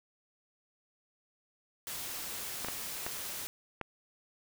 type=noise; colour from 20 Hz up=white; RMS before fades=-40 dBFS; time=1.87-3.47 s; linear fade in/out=0 ms
type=clicks; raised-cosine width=0.5 ms; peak=-21 dBFS; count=4; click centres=2.647 / 2.685 / 3.065 / 3.813 s
effects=none